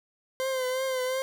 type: tone with vibrato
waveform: 40% pulse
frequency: 518 Hz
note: C5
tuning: 17 cents flat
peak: -26 dBFS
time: 0.4-1.22 s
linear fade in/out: 0 ms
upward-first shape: triangle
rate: 2.8 Hz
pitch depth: 48 cents each way
effects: none